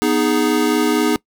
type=chord; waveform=square; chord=G# minor; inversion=first; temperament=equal; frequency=246.9 / 311.1 / 415.3 Hz; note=B3 / D#4 / G#4; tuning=0 / 0 / 0 cents; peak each=-20 / -18 / -20 dBFS; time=0.02-1.16 s; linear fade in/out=0 ms; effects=noise-tail reverb RT60 0.1 s tail -22 dB re dry